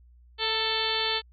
harmonic tone with a mistuned harmonic, 441.2 Hz, A4, 5 cents sharp, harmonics 1 / 2 / 3 / 4 / 5 / 6 / 7 / 8 / 9 / 10, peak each -34 / -34 / -37 / -35 / -37 / -36 / -32 / -31 / -37 / -33 dBFS, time 0.38-1.22 s, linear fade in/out 50 ms, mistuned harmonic 2, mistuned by +24 cents, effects added 60 Hz sine -52 dBFS peak until 1.32 s

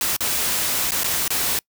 white noise with dropouts, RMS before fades -22 dBFS, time 0.01-1.59 s, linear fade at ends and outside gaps 1 ms, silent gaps 0.165-0.206 / 0.908-0.919 / 1.034-1.043 / 1.279-1.304 s, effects noise-tail reverb RT60 0.1 s tail -26 dB re dry

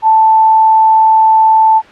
sine tone, 881 Hz, A5, 2 cents sharp, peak -4 dBFS, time 0.02-1.82 s, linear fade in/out 50 ms, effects white hiss -36 dBFS RMS until 1.91 s + low-pass 2000 Hz 12 dB/octave

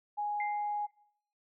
sine tone, 830 Hz, G#5, 1 cent flat, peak -31 dBFS, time 0.17-0.87 s, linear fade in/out 20 ms
sine tone with exponential decay, 2093 Hz, C7, in tune, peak -34 dBFS, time 0.4-0.91 s, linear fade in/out 2 ms, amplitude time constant 110 ms
effects noise-tail reverb RT60 0.8 s tail -24 dB re dry

